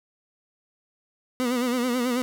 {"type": "tone with vibrato", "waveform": "30% pulse", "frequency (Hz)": 246.9, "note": "B3", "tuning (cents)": 0, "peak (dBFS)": -20, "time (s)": [1.4, 2.22], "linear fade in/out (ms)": 0, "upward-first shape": "sine", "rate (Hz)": 9.2, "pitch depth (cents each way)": 75, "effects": []}